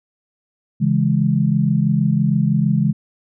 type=chord; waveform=sine; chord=C# minor; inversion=none; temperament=equal; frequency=138.59 / 164.81 / 207.7 Hz; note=C#3 / E3 / G#3; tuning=0 / 0 / 0 cents; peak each=-18 dBFS; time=0.8-2.93 s; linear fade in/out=20 ms; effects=none